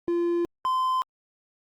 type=tone pair in turn; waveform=triangle; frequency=344.3 / 1031.7 Hz; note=F4 / C6; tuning=-25 / -25 cents; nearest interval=octave + perfect fifth; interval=1900 cents; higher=second; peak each=-20 dBFS; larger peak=neither; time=0.08-0.45 / 0.65-1.02 s; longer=neither; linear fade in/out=0 ms; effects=Opus 48 kbps